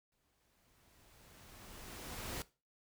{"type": "noise with exponential growth", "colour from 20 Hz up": "pink", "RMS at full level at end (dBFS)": -41, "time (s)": [0.12, 2.42], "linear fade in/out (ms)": 1, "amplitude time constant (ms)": 500, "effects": ["noise-tail reverb RT60 0.3 s tail -18 dB re dry"]}